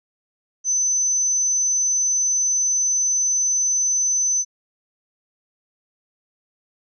sine tone, 6080 Hz, F#8, 46 cents sharp, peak -17 dBFS, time 0.64-4.45 s, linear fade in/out 50 ms, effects none

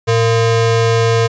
square ring-modulated tone, 286.3 Hz, D4, 44 cents flat, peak -8 dBFS, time 0.07-1.28 s, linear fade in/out 20 ms, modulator 173 Hz, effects resampled to 16000 Hz

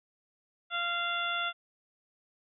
harmonic tone, 692 Hz, F5, 16 cents flat, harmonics 1 / 2 / 3 / 4 / 5, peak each -39 / -32 / -40 / -38 / -36 dBFS, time 0.7-1.53 s, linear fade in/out 50 ms, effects none

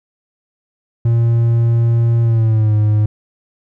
triangle tone with pitch glide, 116.54 to 106.25 Hz, A#2 to G#2, 0 to +40 cents, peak -8 dBFS, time 1.05-3.06 s, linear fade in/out 5 ms, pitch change -160 cents, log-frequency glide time 2.22-2.74 s, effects none

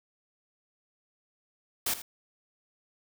white noise with echo, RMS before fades -29 dBFS, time 1.86-1.94 s, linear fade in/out 5 ms, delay 80 ms, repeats 1, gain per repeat -13 dB, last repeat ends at 2.02 s, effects none

